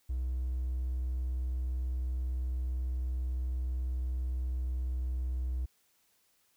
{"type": "tone with hard clipping", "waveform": "triangle", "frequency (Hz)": 63, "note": "B1", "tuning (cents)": 35, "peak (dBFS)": -31, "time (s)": [0.09, 5.66], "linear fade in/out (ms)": 10, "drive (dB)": 4, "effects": ["white hiss -71 dBFS RMS until 6.56 s"]}